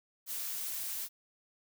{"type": "noise", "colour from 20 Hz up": "blue", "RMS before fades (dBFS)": -38, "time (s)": [0.26, 1.09], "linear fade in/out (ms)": 50, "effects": []}